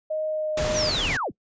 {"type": "tone with pitch glide", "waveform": "sine", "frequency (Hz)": [622, 613.1], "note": ["D#5", "D#5"], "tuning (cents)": [-1, -26], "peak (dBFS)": -24, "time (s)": [0.1, 0.9], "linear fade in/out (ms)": 10, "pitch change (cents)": -25, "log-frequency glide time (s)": [0.26, 0.63]}
{"type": "noise", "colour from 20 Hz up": "pink", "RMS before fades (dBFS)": -28, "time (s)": [0.57, 1.17], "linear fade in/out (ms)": 5}
{"type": "linear sweep", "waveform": "sine", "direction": "down", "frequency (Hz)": [6272, 34.81], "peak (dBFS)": -24, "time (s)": [0.73, 1.32], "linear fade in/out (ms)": 50}
{"effects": ["noise-tail reverb RT60 0.1 s tail -24 dB re dry", "resampled to 16000 Hz"]}